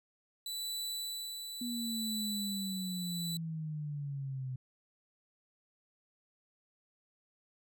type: tone with tremolo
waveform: sawtooth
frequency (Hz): 3969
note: B7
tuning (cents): +8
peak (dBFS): -33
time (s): 0.46-3.37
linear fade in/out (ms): 2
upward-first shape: sine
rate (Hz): 0.72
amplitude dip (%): 45
type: exponential sweep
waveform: sine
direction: down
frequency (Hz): 244.2 to 127.5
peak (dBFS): -36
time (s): 1.61-4.56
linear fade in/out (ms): 5
effects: none